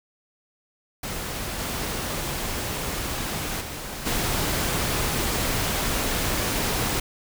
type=noise with level steps; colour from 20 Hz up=pink; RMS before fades=-31 / -29 / -34 / -25 dBFS; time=1.03-7 s; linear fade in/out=5 ms; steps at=1.58 / 3.6 / 4.05 s; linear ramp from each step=20 ms; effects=none